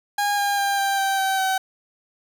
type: tone with pitch steps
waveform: 30% pulse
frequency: 817 / 807.6 / 798.3 / 789.2 / 780.1 / 771.1 / 762.3 Hz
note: G#5 / G#5 / G5 / G5 / G5 / G5 / G5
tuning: -29 / -49 / +31 / +11 / -9 / -29 / -49 cents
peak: -17 dBFS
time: 0.18-1.58 s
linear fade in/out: 5 ms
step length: 200 ms
effects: none